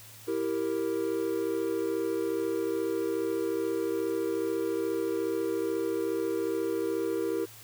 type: chord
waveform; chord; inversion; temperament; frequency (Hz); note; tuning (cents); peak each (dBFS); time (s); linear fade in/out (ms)
triangle; E diminished; none; equal; 329.6 / 392 / 466.2; E4 / G4 / Bb4; 0 / 0 / 0; -30; 0.27-7.46; 20
effects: added 109 Hz sine -54 dBFS peak until 7.63 s + white hiss -50 dBFS RMS until 7.63 s